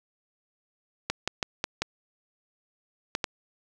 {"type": "clicks", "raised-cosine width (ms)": 0.2, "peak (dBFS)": -9, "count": 7, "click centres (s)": [1.1, 1.276, 1.428, 1.641, 1.82, 3.151, 3.242], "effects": []}